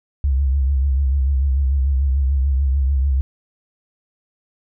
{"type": "tone with vibrato", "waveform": "sine", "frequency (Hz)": 67.8, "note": "C#2", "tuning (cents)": -38, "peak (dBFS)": -14, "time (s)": [0.24, 3.21], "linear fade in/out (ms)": 0, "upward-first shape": "triangle", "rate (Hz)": 6.8, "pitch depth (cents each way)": 100, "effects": []}